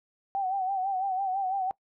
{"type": "tone with vibrato", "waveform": "sine", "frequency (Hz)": 766, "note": "G5", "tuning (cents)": -40, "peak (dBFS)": -26, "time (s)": [0.35, 1.71], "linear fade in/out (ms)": 0, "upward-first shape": "sine", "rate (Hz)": 6, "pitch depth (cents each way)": 67, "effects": ["noise-tail reverb RT60 0.1 s tail -22 dB re dry"]}